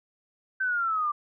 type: exponential sweep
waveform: sine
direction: down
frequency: 1552 to 1174.7 Hz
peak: -24 dBFS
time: 0.6-1.12 s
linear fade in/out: 10 ms
effects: none